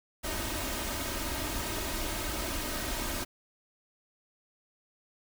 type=noise with comb filter; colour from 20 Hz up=pink; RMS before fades=-34 dBFS; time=0.23-3.25 s; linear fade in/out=20 ms; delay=3.2 ms; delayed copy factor=+0.65; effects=none